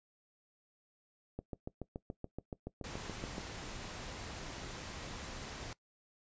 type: click train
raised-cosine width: 2 ms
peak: -27 dBFS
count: 15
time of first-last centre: 1.39-3.381 s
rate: 7.03 Hz
type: noise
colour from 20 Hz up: pink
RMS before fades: -45 dBFS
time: 2.84-5.73 s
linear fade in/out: 2 ms
effects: noise-tail reverb RT60 0.1 s tail -20 dB re dry + resampled to 16000 Hz